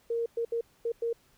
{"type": "tone bursts at uneven times", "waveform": "sine", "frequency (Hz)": 464.8, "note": "A#4", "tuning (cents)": -5, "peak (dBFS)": -27, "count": 5, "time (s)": [[0.1, 0.26], [0.37, 0.45], [0.52, 0.61], [0.85, 0.92], [1.02, 1.13]], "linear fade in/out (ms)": 5, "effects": ["pink hiss -65 dBFS RMS until 1.37 s"]}